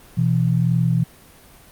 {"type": "tone pair together", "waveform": "sine", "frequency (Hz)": [124.7, 166.7], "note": ["B2", "E3"], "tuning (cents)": [17, 20], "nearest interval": "perfect fourth", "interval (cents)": 503, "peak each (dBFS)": -18, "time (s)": [0.17, 1.04], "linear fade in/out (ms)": 10, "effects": ["pink hiss -47 dBFS RMS until 1.71 s", "Opus 32 kbps"]}